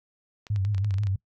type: clicks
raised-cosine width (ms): 0.2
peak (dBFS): -26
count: 11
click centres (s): 0.468 / 0.561 / 0.65 / 0.747 / 0.781 / 0.846 / 0.908 / 0.941 / 0.984 / 1.035 / 1.07
type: tone with vibrato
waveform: sine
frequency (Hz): 100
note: G2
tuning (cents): +35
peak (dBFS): -23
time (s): 0.5-1.16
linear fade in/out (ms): 5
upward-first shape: sine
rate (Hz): 6.2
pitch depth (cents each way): 89
effects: noise-tail reverb RT60 0.1 s tail -21 dB re dry